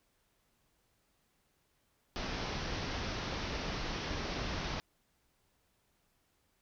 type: low-pass noise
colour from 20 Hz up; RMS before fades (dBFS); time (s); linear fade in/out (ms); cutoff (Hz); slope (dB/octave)
pink; -38; 2.16-4.8; 0; 5900; 96
effects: pink hiss -75 dBFS RMS until 6.61 s